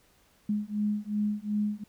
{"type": "beating tone pair", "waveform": "sine", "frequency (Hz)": [207.7, 210.4], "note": ["G#3", "G#3"], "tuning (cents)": [0, 23], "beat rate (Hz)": 2.7, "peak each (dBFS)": -30, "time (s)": [0.49, 1.84], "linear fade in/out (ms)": 5, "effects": ["pink hiss -64 dBFS RMS until 1.88 s"]}